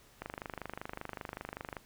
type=click train; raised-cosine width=0.5 ms; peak=-24 dBFS; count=40; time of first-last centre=0.22-1.768 s; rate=25.2 Hz; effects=pink hiss -61 dBFS RMS until 1.85 s